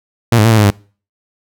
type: tone with pitch steps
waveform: sawtooth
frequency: 117.1 / 106.1 / 114.8 / 111.1 / 105.1 / 100.8 Hz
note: A#2 / G#2 / A#2 / A2 / G#2 / G2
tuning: +8 / +38 / -26 / +17 / +21 / +49 cents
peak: -3 dBFS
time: 0.32-0.704 s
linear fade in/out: 5 ms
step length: 64 ms
effects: noise-tail reverb RT60 0.4 s tail -25 dB re dry